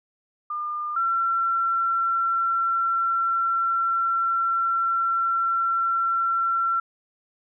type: tone pair in turn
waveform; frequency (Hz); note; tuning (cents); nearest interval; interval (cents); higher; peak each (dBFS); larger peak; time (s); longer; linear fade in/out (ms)
sine; 1205 / 1355.8; D6 / E6; +44 / +48; major second; 204; second; -26 / -20; second; 0.5-0.96 / 0.96-6.8; second; 5
effects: none